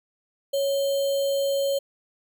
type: tone with sample-and-hold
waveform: sine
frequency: 554.4 Hz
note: C#5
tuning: in tune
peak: -21 dBFS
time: 0.53-1.79 s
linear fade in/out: 10 ms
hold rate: 3675 Hz
effects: none